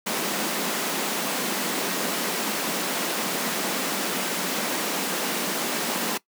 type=high-pass noise; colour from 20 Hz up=pink; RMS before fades=-27 dBFS; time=0.06-6.18 s; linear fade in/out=10 ms; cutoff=180 Hz; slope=48 dB/octave; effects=noise-tail reverb RT60 0.1 s tail -20 dB re dry